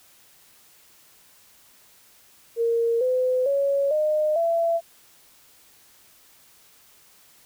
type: tone with pitch steps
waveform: sine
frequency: 463.6 / 508.5 / 557.7 / 611.7 / 671 Hz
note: A#4 / C5 / C#5 / D#5 / E5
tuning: -10 / -50 / +10 / -30 / +31 cents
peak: -19 dBFS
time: 2.56-4.81 s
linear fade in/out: 50 ms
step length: 450 ms
effects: white hiss -55 dBFS RMS until 7.45 s